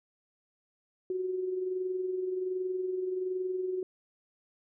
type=tone with amplitude modulation; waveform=sine; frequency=370 Hz; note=F#4; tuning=in tune; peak=-28 dBFS; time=1.1-3.83 s; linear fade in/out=2 ms; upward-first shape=sine; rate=21.3 Hz; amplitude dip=45%; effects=none